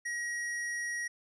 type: tone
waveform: square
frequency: 1900 Hz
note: A#6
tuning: 33 cents sharp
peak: -34 dBFS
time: 0.05-1.08 s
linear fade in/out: 10 ms
effects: resampled to 22050 Hz